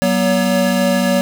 square tone cluster, 187.5 / 241.5 / 566 Hz, F#3 / B3 / C#5, +23 / -39 / +36 cents, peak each -18 dBFS, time 0.02-1.21 s, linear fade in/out 0 ms, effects none

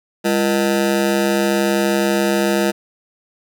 25% pulse ring-modulated tone, 273.4 Hz, C#4, 24 cents flat, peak -8 dBFS, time 0.24-2.72 s, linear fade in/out 20 ms, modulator 70.5 Hz, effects none

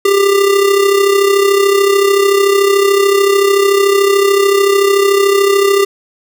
square tone with amplitude modulation, 397.5 Hz, G4, 24 cents sharp, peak -6 dBFS, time 0.05-5.85 s, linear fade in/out 5 ms, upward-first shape sine, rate 33.6 Hz, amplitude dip 55%, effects none

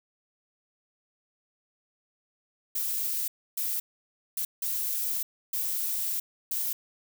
violet noise bursts at uneven times, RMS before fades -30 dBFS, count 6, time 2.75-3.28 / 3.57-3.8 / 4.37-4.45 / 4.62-5.23 / 5.53-6.2 / 6.51-6.73 s, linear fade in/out 5 ms, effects none

